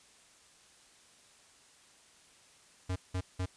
square tone bursts, 92 Hz, F#2, 9 cents flat, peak -32 dBFS, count 3, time 2.89-3.46 s, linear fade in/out 10 ms, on 70 ms, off 180 ms, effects white hiss -61 dBFS RMS until 3.56 s + resampled to 22050 Hz

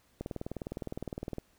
click train, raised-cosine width 2 ms, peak -23 dBFS, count 24, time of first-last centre 0.21-1.383 s, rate 19.6 Hz, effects pink hiss -68 dBFS RMS until 1.58 s

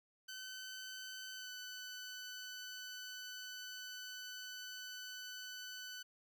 15% pulse tone with pitch glide, 1522 to 1501 Hz, F#6 to F#6, +48 to +24 cents, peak -40 dBFS, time 0.28-6.03 s, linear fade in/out 10 ms, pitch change -24 cents, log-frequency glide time 1.36-1.49 s, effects none

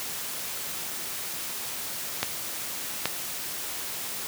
clicks, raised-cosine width 0.2 ms, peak -6 dBFS, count 2, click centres 2.23 / 3.056 s, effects white hiss -34 dBFS RMS until 4.27 s + high-pass 80 Hz 12 dB/octave

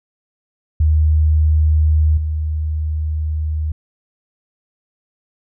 sine tone with level steps, 77.3 Hz, D#2, 11 cents flat, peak -10 / -17 dBFS, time 0.8-3.72 s, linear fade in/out 5 ms, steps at 2.17 s, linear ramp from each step 5 ms, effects none

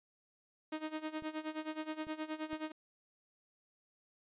sawtooth tone with tremolo, 311.1 Hz, D#4, in tune, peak -32 dBFS, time 0.72-2.72 s, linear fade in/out 5 ms, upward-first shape sine, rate 9.5 Hz, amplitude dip 85%
clicks, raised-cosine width 3 ms, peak -40 dBFS, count 3, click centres 1.223 / 2.069 / 2.531 s
effects resampled to 8000 Hz

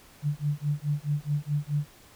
sine tone with tremolo, 146.83 Hz, D3, in tune, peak -22 dBFS, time 0.22-1.88 s, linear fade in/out 50 ms, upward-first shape sine, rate 4.7 Hz, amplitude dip 100%, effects pink hiss -54 dBFS RMS until 2.15 s

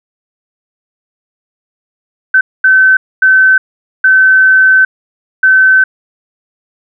sine tone bursts at uneven times, 1530 Hz, G6, 42 cents flat, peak -3 dBFS, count 5, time 2.34-2.41 / 2.64-2.97 / 3.22-3.58 / 4.04-4.85 / 5.43-5.84 s, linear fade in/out 5 ms, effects none

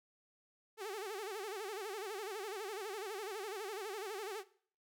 sawtooth tone with vibrato, 409.4 Hz, G#4, 25 cents flat, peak -37 dBFS, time 0.77-4.44 s, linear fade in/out 50 ms, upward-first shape sine, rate 12 Hz, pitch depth 160 cents each way, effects noise-tail reverb RT60 0.5 s tail -18 dB re dry

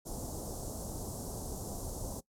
pink band-stop noise, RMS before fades -40 dBFS, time 0.05-2.21 s, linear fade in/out 20 ms, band 820 to 6100 Hz, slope 24 dB/octave, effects noise-tail reverb RT60 0.1 s tail -20 dB re dry + low-pass 12000 Hz 12 dB/octave

